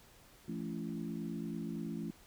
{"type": "harmonic tone with a mistuned harmonic", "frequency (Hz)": 56.2, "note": "A1", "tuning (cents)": 37, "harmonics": [3, 4, 5, 6], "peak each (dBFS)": [-42, -41, -44, -46], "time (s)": [0.48, 2.11], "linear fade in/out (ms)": 5, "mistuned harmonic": 4, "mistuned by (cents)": -58, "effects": ["pink hiss -61 dBFS RMS until 2.26 s"]}